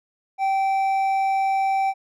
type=tone with hard clipping; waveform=sine; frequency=776 Hz; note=G5; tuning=18 cents flat; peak=-20 dBFS; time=0.38-1.94 s; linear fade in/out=50 ms; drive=5 dB; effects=none